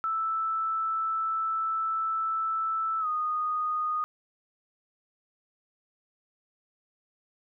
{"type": "tone with pitch glide", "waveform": "sine", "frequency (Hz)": [1318.5, 1237.3], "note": ["E6", "D#6"], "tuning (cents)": [0, -10], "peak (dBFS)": -26, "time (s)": [0.04, 4.04], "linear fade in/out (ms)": 0, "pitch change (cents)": -110, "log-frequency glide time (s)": [3, 3.07], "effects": []}